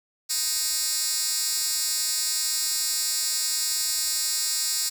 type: tone with high-pass filter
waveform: 10% pulse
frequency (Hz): 311.1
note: D#4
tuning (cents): 0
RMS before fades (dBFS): -26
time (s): 0.29-4.9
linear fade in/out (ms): 20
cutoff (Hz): 6000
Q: 1.6
effects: none